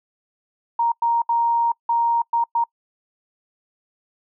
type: tone bursts at uneven times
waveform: sine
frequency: 934 Hz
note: A#5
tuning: 3 cents sharp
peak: -16 dBFS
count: 6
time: 0.79-0.92 / 1.02-1.22 / 1.29-1.72 / 1.89-2.22 / 2.33-2.44 / 2.55-2.64 s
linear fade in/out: 5 ms
effects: noise-tail reverb RT60 0.1 s tail -26 dB re dry